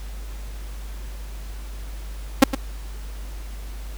sawtooth tone with echo, 269.5 Hz, C#4, 49 cents flat, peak -3 dBFS, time 2.42-2.44 s, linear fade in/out 5 ms, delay 110 ms, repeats 1, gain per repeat -13 dB, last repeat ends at 2.55 s, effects added 50 Hz sine -31 dBFS peak until 3.97 s + pink hiss -45 dBFS RMS until 3.97 s

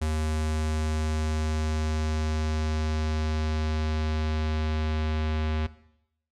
square tone with low-pass filter sweep, 77.78 Hz, D#2, in tune, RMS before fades -27 dBFS, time 0.01-5.67 s, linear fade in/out 10 ms, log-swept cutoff 9200 to 3400 Hz, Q 1.3, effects noise-tail reverb RT60 0.8 s tail -17 dB re dry

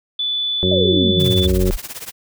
sine tone, 3478 Hz, A7, 21 cents flat, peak -18 dBFS, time 0.19-1.47 s, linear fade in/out 5 ms
harmonic tone, 92.5 Hz, F#2, in tune, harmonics 1 / 2 / 3 / 4 / 5 / 6, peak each -21 / -20 / -29 / -19 / -28 / -28 dBFS, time 0.63-1.71 s, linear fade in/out 0 ms
sine exponential sweep, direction down, 633 to 30.87 Hz, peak -17 dBFS, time 0.71-1.77 s, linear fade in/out 10 ms
white noise with tremolo, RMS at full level -28 dBFS, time 1.19-2.12 s, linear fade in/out 20 ms, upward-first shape triangle, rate 17 Hz, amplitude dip 95%
effects none

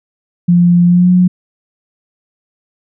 sine tone with pitch glide, 174.61 to 180.77 Hz, F3 to F#3, 0 to -40 cents, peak -5 dBFS, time 0.48-1.28 s, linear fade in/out 10 ms, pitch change +60 cents, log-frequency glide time 0.86-1.11 s, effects none

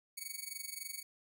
5% pulse tone with amplitude modulation, 2239 Hz, C#7, 17 cents sharp, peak -29 dBFS, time 0.17-1.03 s, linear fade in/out 10 ms, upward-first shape sine, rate 23.5 Hz, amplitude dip 85%, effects none

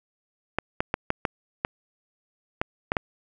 clicks, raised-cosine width 0.5 ms, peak -8 dBFS, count 9, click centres 0.586 / 0.805 / 0.941 / 1.104 / 1.252 / 1.649 / 2.615 / 2.919 / 2.968 s, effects none

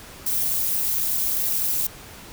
violet noise with amplitude modulation, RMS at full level -19 dBFS, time 0.26-1.87 s, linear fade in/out 5 ms, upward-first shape sine, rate 260 Hz, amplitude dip 100%, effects pink hiss -42 dBFS RMS until 2.32 s

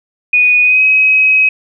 sine tone with pitch glide, 2474 to 2541 Hz, D#7 to D#7, -10 to +36 cents, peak -6 dBFS, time 0.33-1.49 s, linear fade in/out 5 ms, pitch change +46 cents, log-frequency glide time 0.62-0.83 s, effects none

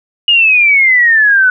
sine exponential sweep, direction down, 2889 to 1480 Hz, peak -5 dBFS, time 0.28-1.5 s, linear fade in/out 2 ms, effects none

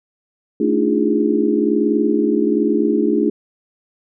sine tone cluster, 219.3 / 287.3 / 308.6 / 348.1 / 411.6 Hz, A3 / D4 / D#4 / F4 / G#4, -6 / -38 / -14 / -6 / -16 cents, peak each -20 dBFS, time 0.6-3.3 s, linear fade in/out 5 ms, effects none

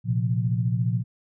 sine chord, Bb suspended second, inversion none, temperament equal, 116.54 / 130.81 / 174.61 Hz, Bb2 / C3 / F3, 0 / 0 / 0 cents, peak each -23 / -27 / -28 dBFS, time 0.04-1.04 s, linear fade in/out 50 ms, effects none

